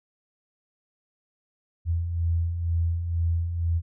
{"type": "beating tone pair", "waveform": "sine", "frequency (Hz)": [82.41, 84.51], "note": ["E2", "E2"], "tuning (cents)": [0, 44], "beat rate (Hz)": 2.1, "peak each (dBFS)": [-32, -23], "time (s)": [1.85, 3.82], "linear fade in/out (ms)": 50, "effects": []}